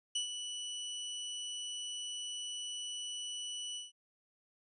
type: tone with ADSR envelope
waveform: sawtooth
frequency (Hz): 2960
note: F#7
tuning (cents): 0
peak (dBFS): -28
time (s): 0.15-3.92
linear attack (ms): 7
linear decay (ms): 110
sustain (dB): -8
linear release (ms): 160
effects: resampled to 24000 Hz